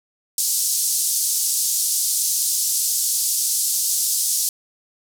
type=band-pass noise; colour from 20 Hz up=white; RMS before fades=-21 dBFS; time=0.38-4.49 s; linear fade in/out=2 ms; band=5000 to 12000 Hz; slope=24 dB/octave; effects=none